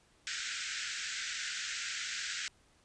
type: band-pass noise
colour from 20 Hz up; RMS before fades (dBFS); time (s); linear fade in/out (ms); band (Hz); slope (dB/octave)
pink; -39; 0.27-2.48; 0; 1400 to 7900; 96
effects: pink hiss -67 dBFS RMS until 2.84 s + resampled to 22050 Hz